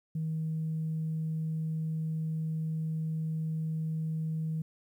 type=tone; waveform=sine; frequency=158.8 Hz; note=D#3; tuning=36 cents sharp; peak=-29 dBFS; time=0.15-4.62 s; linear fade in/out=5 ms; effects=tanh soft clip ceiling -26 dBFS + 11-bit